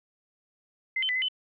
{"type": "tone with pitch steps", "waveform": "sine", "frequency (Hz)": [2066, 3073, 1997, 2046, 3024], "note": ["C7", "G7", "B6", "C7", "F#7"], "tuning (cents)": [-22, -35, 19, -39, 37], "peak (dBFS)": -25, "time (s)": [0.96, 1.285], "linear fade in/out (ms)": 5, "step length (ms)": 65, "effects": []}